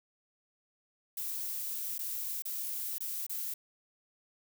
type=noise with dropouts; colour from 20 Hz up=violet; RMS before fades=-37 dBFS; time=1.17-3.54 s; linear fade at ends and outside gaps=5 ms; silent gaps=1.982-1.99 / 2.422-2.452 / 2.983-3.005 / 3.266-3.295 s; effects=none